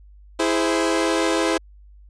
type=chord; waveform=sawtooth; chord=E augmented; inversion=none; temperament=equal with one note detuned; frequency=329.6 / 415.3 / 518.1 Hz; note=E4 / G#4 / B#4; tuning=0 / 0 / -17 cents; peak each=-17 / -21 / -20 dBFS; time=0.39-1.58 s; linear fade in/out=10 ms; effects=added 50 Hz sine -44 dBFS peak until 2.09 s + resampled to 22050 Hz